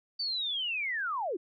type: linear sweep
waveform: sine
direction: down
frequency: 4624 to 307.7 Hz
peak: -30 dBFS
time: 0.19-1.37 s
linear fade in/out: 10 ms
effects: none